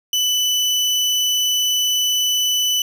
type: tone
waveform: 30% pulse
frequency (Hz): 2988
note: F#7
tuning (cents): +16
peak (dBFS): -13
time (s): 0.13-2.82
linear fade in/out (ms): 2
effects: none